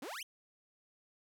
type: exponential sweep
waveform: sawtooth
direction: up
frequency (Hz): 233.1 to 3322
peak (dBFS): -38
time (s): 0.02-0.23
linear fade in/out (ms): 5
effects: none